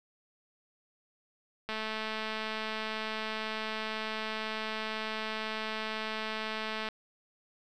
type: click train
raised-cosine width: 0.3 ms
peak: -20 dBFS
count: 1134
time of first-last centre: 1.69-6.887 s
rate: 218 Hz
effects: none